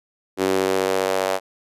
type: tone with high-pass filter sweep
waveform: sawtooth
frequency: 95 Hz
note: F#2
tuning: 46 cents sharp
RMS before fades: -21 dBFS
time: 0.37-1.4 s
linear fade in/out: 50 ms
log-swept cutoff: 340 to 610 Hz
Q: 2.6
effects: resampled to 32000 Hz